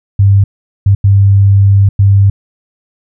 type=tone bursts at uneven times; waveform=sine; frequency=99.1 Hz; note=G2; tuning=19 cents sharp; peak=-3 dBFS; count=4; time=0.19-0.44 / 0.86-0.95 / 1.04-1.89 / 1.99-2.3 s; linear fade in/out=5 ms; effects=none